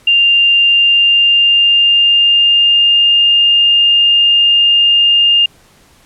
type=tone with pitch glide; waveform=sine; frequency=2794 to 2815 Hz; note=F7 to F7; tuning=0 to +13 cents; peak=-6 dBFS; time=0.07-5.46 s; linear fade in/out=5 ms; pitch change=+13 cents; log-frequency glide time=0.59-3.18 s; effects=pink hiss -47 dBFS RMS until 6.05 s + low-pass 12000 Hz 12 dB/octave